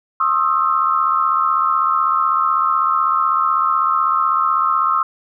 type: tone cluster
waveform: sine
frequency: 1073 / 1253 / 1329 Hz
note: C6 / D#6 / E6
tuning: +43 / +12 / +14 cents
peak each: -18 dBFS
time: 0.2-5.03 s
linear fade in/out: 5 ms
effects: none